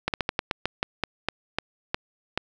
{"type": "slowing click train", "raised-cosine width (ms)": 0.3, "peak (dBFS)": -8, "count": 13, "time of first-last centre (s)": [0.08, 2.376], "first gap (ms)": 58, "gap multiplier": 1.2, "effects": []}